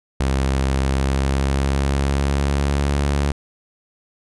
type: tone with pitch glide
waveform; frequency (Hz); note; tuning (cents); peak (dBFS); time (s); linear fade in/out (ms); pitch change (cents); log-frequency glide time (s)
sawtooth; 67 to 70.98; C2 to C#2; +42 to +42; -13; 0.2-3.32; 5; +100; 0.81-2.99
effects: resampled to 24000 Hz